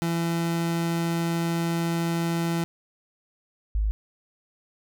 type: tone pair in turn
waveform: 30% pulse / sine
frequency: 167.9 / 52.61 Hz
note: E3 / G#1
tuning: +32 / +23 cents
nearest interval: octave + minor sixth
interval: 2009 cents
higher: first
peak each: -21 dBFS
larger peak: neither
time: 0.02-2.64 / 3.75-3.91 s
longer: first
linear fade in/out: 0 ms
effects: none